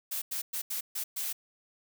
blue noise bursts at uneven times, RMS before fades -34 dBFS, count 6, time 0.11-0.22 / 0.31-0.42 / 0.53-0.62 / 0.7-0.81 / 0.95-1.04 / 1.16-1.33 s, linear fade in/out 10 ms, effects none

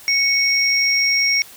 sine tone pair together, 2217 / 5586 Hz, C#7 / F8, 0 / -1 cents, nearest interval octave + major third, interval 1599 cents, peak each -17 dBFS, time 0.08-1.42 s, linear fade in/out 0 ms, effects white hiss -42 dBFS RMS until 1.56 s

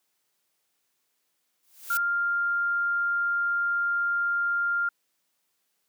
blue noise with exponential growth, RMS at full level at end -30 dBFS, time 1.63-1.97 s, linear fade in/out 0 ms, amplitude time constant 73 ms
sine tone, 1398 Hz, F6, 1 cent sharp, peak -23 dBFS, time 1.9-4.89 s, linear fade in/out 5 ms
effects white hiss -75 dBFS RMS until 5.88 s + high-pass 150 Hz 12 dB/octave

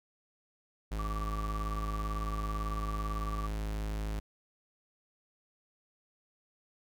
45% pulse tone, 52.6 Hz, G#1, 23 cents sharp, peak -33 dBFS, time 0.91-4.2 s, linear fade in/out 10 ms
sine tone with tremolo, 1158 Hz, D6, 25 cents flat, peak -35 dBFS, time 0.99-3.47 s, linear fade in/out 2 ms, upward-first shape sine, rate 18 Hz, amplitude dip 85%
effects none

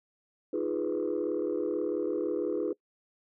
sine chord, F half-diminished seventh, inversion third, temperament equal, 311.1 / 349.2 / 415.3 / 493.9 Hz, Eb4 / F4 / Ab4 / Cb5, 0 / 0 / 0 / 0 cents, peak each -33 / -32 / -32 / -33 dBFS, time 0.53-2.73 s, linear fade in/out 5 ms, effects noise-tail reverb RT60 0.1 s tail -24 dB re dry + tanh soft clip ceiling -22 dBFS

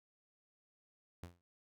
sawtooth tone with exponential decay, 87.31 Hz, F2, in tune, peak -40 dBFS, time 1.23-1.41 s, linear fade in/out 0 ms, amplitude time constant 38 ms, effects none

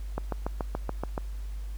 click train, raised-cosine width 1 ms, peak -16 dBFS, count 8, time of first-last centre 0.18-1.179 s, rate 7.01 Hz, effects added 50 Hz sine -33 dBFS peak until 1.77 s + pink hiss -56 dBFS RMS until 1.77 s

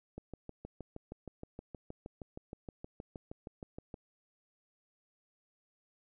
click train, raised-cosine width 2 ms, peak -30 dBFS, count 25, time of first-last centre 0.18-3.942 s, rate 6.38 Hz, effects none

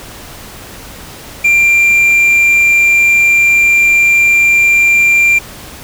triangle tone, 2376 Hz, D7, 20 cents sharp, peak -4 dBFS, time 1.44-5.39 s, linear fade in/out 10 ms, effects pink hiss -31 dBFS RMS until 5.83 s

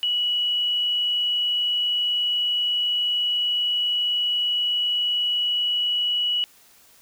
sine tone, 2933 Hz, F#7, 16 cents flat, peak -20 dBFS, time 0.03-6.44 s, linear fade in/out 0 ms, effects white hiss -54 dBFS RMS until 7.01 s

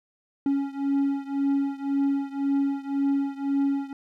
triangle beating tone pair, 277.2 / 279.1 Hz, C#4 / C#4, 0 / +12 cents, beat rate 1.9 Hz, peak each -23 / -25 dBFS, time 0.46-3.93 s, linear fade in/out 2 ms, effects none

